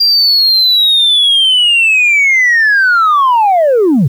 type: linear sweep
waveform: sine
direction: down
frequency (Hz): 4783 to 112.6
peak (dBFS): -4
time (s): 0-4.08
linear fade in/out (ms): 10
effects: tanh soft clip ceiling -4 dBFS + 7-bit